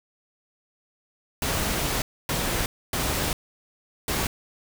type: noise bursts at uneven times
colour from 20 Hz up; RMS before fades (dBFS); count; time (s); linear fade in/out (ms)
pink; -26; 4; 1.42-2.02 / 2.29-2.66 / 2.93-3.33 / 4.08-4.27; 2
effects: none